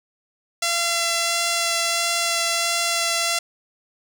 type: tone with vibrato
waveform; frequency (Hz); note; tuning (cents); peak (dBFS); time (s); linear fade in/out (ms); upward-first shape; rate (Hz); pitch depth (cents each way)
5% pulse; 680; F5; -46; -8; 0.62-3.39; 5; sine; 1.5; 9
effects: none